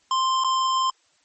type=tone with dropouts; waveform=square; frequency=1046.5 Hz; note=C6; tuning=in tune; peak=-20 dBFS; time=0.11-0.9 s; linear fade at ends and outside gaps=2 ms; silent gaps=0.438-0.445 s; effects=white hiss -63 dBFS RMS until 1.24 s + MP3 32 kbps